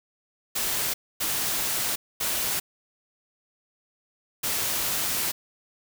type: noise bursts at uneven times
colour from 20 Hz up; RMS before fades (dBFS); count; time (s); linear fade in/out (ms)
white; -27; 4; 0.55-0.94 / 1.2-1.96 / 2.2-2.6 / 4.43-5.32; 10
effects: none